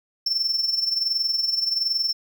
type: tone with amplitude modulation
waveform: triangle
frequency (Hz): 5380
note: E8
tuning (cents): +34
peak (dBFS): -17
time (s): 0.26-2.13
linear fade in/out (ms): 5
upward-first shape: sine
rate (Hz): 21.3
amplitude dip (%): 65
effects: none